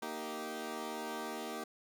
15% pulse chord, Eb major, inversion second, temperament equal with one note detuned, 233.1 / 311.1 / 389.3 Hz, Bb3 / Eb4 / G4, 0 / 0 / -12 cents, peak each -37 / -38 / -37 dBFS, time 0.02-1.64 s, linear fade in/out 5 ms, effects none

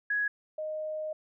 sine tone pair in turn, 1670 / 619.4 Hz, G#6 / D#5, +9 / -8 cents, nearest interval octave + perfect fourth, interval 1717 cents, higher first, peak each -26 / -32 dBFS, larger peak first, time 0.1-0.28 / 0.58-1.13 s, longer second, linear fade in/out 5 ms, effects none

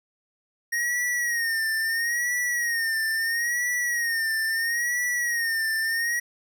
square tone with vibrato, 1864.7 Hz, A#6, in tune, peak -24 dBFS, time 0.72-6.2 s, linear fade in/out 10 ms, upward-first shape sine, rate 0.75 Hz, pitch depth 80 cents each way, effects none

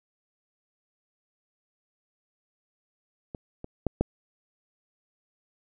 clicks, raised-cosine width 2 ms, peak -23 / -24 / -11 / -9 dBFS, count 4, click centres 3.348 / 3.644 / 3.867 / 4.01 s, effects none

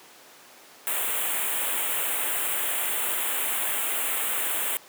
white band-stop noise, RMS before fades -27 dBFS, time 0.87-4.77 s, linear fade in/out 0 ms, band 3400 to 7800 Hz, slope 48 dB/octave, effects pink hiss -49 dBFS RMS until 4.88 s + high-pass 400 Hz 12 dB/octave

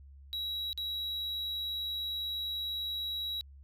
triangle tone with dropouts, 3877 Hz, B7, 33 cents flat, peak -32 dBFS, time 0.33-3.41 s, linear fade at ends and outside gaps 0 ms, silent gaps 0.73-0.776 s, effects added 69 Hz sine -50 dBFS peak until 3.63 s

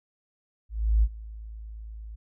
sine tone with ADSR envelope, 54.3 Hz, A1, 22 cents flat, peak -16 dBFS, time 0.69-2.16 s, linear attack 340 ms, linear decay 49 ms, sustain -21 dB, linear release 13 ms, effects none

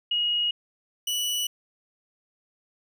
sine / sawtooth tone pair in turn, 2886 / 2952 Hz, F#7 / F#7, -44 / -5 cents, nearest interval unison, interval 39 cents, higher second, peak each -22 dBFS, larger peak neither, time 0.11-0.51 / 1.07-1.47 s, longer neither, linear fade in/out 5 ms, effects none

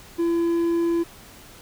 triangle tone, 337.9 Hz, E4, 43 cents sharp, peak -17 dBFS, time 0.18-1.04 s, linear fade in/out 20 ms, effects pink hiss -46 dBFS RMS until 1.61 s

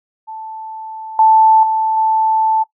sine tone with level steps, 880 Hz, A5, in tune, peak -26 / -6 / -13 / -11 dBFS, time 0.27-2.64 s, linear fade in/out 20 ms, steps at 1.19 / 1.63 / 1.97 s, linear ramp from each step 2 ms, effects noise-tail reverb RT60 0.1 s tail -17 dB re dry

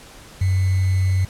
sine tone with sample-and-hold, 93.9 Hz, F#2, 26 cents sharp, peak -15 dBFS, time 0.41-1.25 s, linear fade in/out 5 ms, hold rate 2100 Hz, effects pink hiss -43 dBFS RMS until 1.29 s + low-pass 11000 Hz 12 dB/octave

